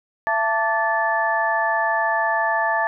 sine tone cluster, 672 / 886 / 1160 / 1746 Hz, E5 / A5 / D6 / A6, +33 / +12 / -22 / -14 cents, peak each -24 / -22 / -28 / -22 dBFS, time 0.27-2.87 s, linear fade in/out 0 ms, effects none

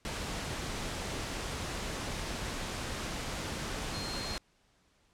sine tone in noise, 4211 Hz, C8, 10 cents sharp, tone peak -40 dBFS, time 3.94-4.37 s, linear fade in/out 0 ms, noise pink, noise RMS -37 dBFS, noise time 0.05-4.38 s, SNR -6 dB, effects pink hiss -69 dBFS RMS until 5.13 s + low-pass 8000 Hz 12 dB/octave

